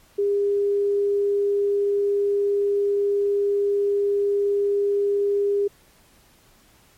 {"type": "tone", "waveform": "sine", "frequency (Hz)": 404, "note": "G#4", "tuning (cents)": -48, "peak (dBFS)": -18, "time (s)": [0.18, 5.68], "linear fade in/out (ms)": 10, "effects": ["pink hiss -56 dBFS RMS until 6.97 s", "MP3 64 kbps"]}